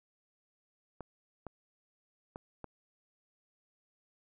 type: clicks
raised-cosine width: 1 ms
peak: -28 dBFS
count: 4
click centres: 1.007 / 1.467 / 2.359 / 2.643 s
effects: none